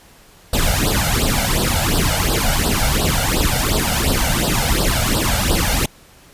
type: noise with flanger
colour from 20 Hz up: pink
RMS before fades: -17 dBFS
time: 0.53-5.86 s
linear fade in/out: 5 ms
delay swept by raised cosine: 0.22 to 1.42 ms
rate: 2.8 Hz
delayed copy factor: +0.85
effects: pink hiss -47 dBFS RMS until 6.33 s + resampled to 32000 Hz